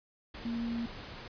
sine tone in noise, 233.1 Hz, A#3, in tune, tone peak -32 dBFS, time 0.45-0.86 s, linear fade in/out 5 ms, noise pink, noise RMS -45 dBFS, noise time 0.34-1.28 s, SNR +10 dB, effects resampled to 11025 Hz

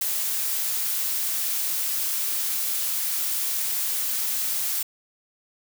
blue noise with ADSR envelope, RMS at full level -23 dBFS, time 0.01-4.83 s, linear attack 6 ms, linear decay 14 ms, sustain -3 dB, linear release 6 ms, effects none

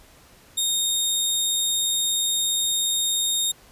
20% pulse tone, 3697 Hz, A#7, 15 cents flat, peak -15 dBFS, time 0.57-3.52 s, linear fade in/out 10 ms, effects pink hiss -52 dBFS RMS until 3.71 s + resampled to 32000 Hz

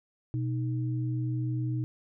sine tone pair together, 123.67 / 311.1 Hz, B2 / D#4, +3 / 0 cents, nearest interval octave + major third, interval 1597 cents, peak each -28 / -36 dBFS, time 0.34-1.84 s, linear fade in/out 0 ms, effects none

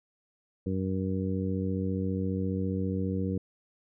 harmonic tone, 94.7 Hz, F#2, 41 cents sharp, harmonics 1 / 2 / 3 / 4 / 5, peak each -32 / -31 / -35 / -40 / -37 dBFS, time 0.66-3.38 s, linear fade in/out 5 ms, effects none

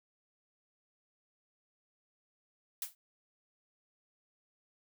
blue noise with exponential decay, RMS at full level -33 dBFS, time 2.82-2.95 s, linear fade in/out 2 ms, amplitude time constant 28 ms, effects none

